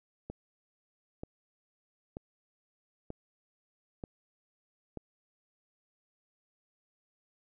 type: click train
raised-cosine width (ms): 2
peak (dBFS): -26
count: 6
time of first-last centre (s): 0.3-4.973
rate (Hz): 1.07
effects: none